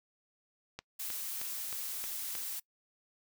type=click train; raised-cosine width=0.2 ms; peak=-24 dBFS; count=6; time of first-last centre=0.79-2.353 s; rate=3.2 Hz
type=noise; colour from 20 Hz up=blue; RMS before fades=-39 dBFS; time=0.99-2.6 s; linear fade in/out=10 ms
effects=noise-tail reverb RT60 0.1 s tail -24 dB re dry